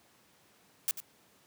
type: noise with echo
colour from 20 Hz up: blue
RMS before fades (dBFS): -29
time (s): 0.88-0.91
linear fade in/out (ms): 0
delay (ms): 92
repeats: 1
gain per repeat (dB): -12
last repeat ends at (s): 1.002
effects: pink hiss -64 dBFS RMS until 1.46 s + high-pass 150 Hz 12 dB/octave